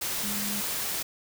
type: tone in noise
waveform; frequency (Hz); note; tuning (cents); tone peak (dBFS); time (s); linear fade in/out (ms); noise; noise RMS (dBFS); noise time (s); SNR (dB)
sine; 204.8; G#3; -24; -34; 0.23-0.61; 10; white; -31; 0.01-1.03; -6
effects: none